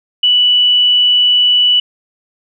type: tone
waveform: sine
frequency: 2960 Hz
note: F#7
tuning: in tune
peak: -7 dBFS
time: 0.23-1.8 s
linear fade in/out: 5 ms
effects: none